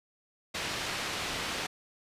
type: low-pass noise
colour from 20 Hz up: white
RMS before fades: -35 dBFS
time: 0.54-1.67 s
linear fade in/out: 10 ms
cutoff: 3900 Hz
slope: 12 dB/octave
effects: resampled to 32000 Hz